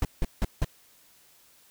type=noise bursts; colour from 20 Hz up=brown; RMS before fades=-23 dBFS; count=4; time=0.02-0.646 s; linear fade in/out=2 ms; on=29 ms; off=170 ms; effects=white hiss -59 dBFS RMS until 1.7 s